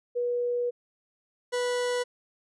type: tone pair in turn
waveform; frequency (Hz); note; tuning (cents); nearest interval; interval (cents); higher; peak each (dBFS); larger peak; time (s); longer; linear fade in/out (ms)
sine / 40% pulse; 485.1 / 491.3; B4 / B4; -31 / -9; unison; 22; second; -25; neither; 0.15-0.71 / 1.52-2.04; first; 20
effects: resampled to 22050 Hz